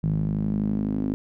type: tone with band-pass filter sweep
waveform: sawtooth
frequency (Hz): 51.91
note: G#1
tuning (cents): 0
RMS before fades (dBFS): -25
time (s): 0.03-1.14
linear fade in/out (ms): 0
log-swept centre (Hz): 160 to 260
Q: 4.8
effects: none